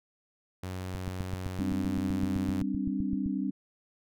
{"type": "tone", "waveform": "sawtooth", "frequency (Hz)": 92.5, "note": "F#2", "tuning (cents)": 0, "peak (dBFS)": -31, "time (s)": [0.63, 2.62], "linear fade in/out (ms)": 5}
{"type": "click train", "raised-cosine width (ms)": 5, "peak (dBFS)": -23, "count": 19, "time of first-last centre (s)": [0.95, 3.261], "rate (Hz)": 7.79}
{"type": "chord", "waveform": "sine", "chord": "G suspended fourth", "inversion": "none", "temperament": "equal", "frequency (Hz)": [196, 261.6, 293.7], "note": ["G3", "C4", "D4"], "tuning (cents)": [0, 0, 0], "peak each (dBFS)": [-32, -33, -34], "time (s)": [1.59, 3.51], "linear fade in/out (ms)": 10}
{"effects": []}